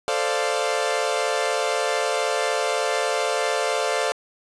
sawtooth chord, D minor seventh, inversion second, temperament equal with one note detuned, 440 / 523.3 / 587.3 / 696.4 Hz, A4 / C5 / D5 / F5, 0 / 0 / 0 / -5 cents, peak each -23 dBFS, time 0.08-4.12 s, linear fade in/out 0 ms, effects resampled to 22050 Hz + 8-bit

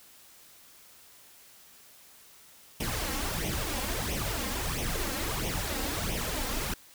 pink noise with flanger, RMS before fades -32 dBFS, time 2.8-6.74 s, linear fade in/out 5 ms, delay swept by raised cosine 0.33 to 3.83 ms, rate 1.5 Hz, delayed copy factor +0.7, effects white hiss -55 dBFS RMS until 6.94 s

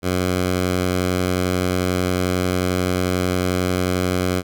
10% pulse tone, 91.2 Hz, F#2, 24 cents flat, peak -10 dBFS, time 0.02-4.43 s, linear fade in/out 50 ms, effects none

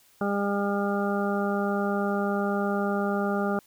harmonic tone, 201.3 Hz, G3, 46 cents sharp, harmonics 1 / 2 / 3 / 4 / 6 / 7, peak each -27 / -30 / -32 / -33 / -35 / -35 dBFS, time 0.21-3.59 s, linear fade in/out 2 ms, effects white hiss -60 dBFS RMS until 3.66 s

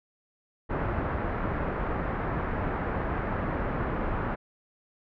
pink low-pass noise, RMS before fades -30 dBFS, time 0.69-4.36 s, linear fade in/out 20 ms, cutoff 1700 Hz, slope 24 dB/octave, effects none

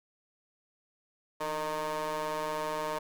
25% pulse ring-modulated tone, 155.5 Hz, D#3, 1 cent flat, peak -25 dBFS, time 1.4-2.99 s, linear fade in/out 10 ms, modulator 769 Hz, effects none

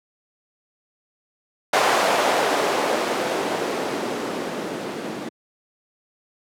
violet noise with low-pass filter sweep, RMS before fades -23 dBFS, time 1.73-5.29 s, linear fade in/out 5 ms, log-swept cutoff 700 to 250 Hz, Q 1.2, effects high-pass 150 Hz 12 dB/octave

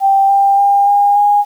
sine tone with pitch steps, 784 / 793.1 / 802.3 / 811.6 / 821.1 Hz, G5 / G5 / G5 / G#5 / G#5, 0 / +20 / +40 / -40 / -20 cents, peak -7 dBFS, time 0-1.45 s, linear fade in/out 50 ms, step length 290 ms, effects 7-bit

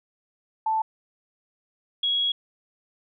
sine tone pair in turn, 880 / 3322 Hz, A5 / G#7, 0 / 0 cents, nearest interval octave + major seventh, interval 2300 cents, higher second, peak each -21 dBFS, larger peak neither, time 0.66-0.82 / 2.03-2.32 s, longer second, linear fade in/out 5 ms, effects none

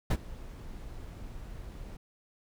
brown noise with ADSR envelope, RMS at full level -21 dBFS, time 0.1-1.97 s, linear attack 12 ms, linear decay 53 ms, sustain -22 dB, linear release 6 ms, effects none

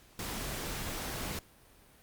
pink noise, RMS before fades -38 dBFS, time 0.19-1.39 s, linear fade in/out 2 ms, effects pink hiss -60 dBFS RMS until 2.02 s + Opus 48 kbps

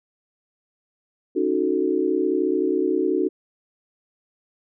sine chord, D# half-diminished seventh, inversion third, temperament equal, 277.2 / 311.1 / 370 / 440 Hz, C#4 / D#4 / F#4 / A4, 0 / 0 / 0 / 0 cents, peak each -27 / -24 / -22 / -26 dBFS, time 1.35-3.29 s, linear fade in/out 20 ms, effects none

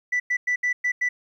sine tone bursts at uneven times, 1975.5 Hz, B6, in tune, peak -18 dBFS, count 6, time 0.12-0.2 / 0.3-0.37 / 0.47-0.56 / 0.63-0.73 / 0.84-0.92 / 1.01-1.09 s, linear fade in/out 10 ms, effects tanh soft clip ceiling -18 dBFS + 10-bit

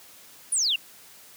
sine exponential sweep, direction down, 10210 to 2637 Hz, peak -21 dBFS, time 0.52-0.76 s, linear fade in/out 5 ms, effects white hiss -50 dBFS RMS until 1.36 s + high-pass 80 Hz 12 dB/octave

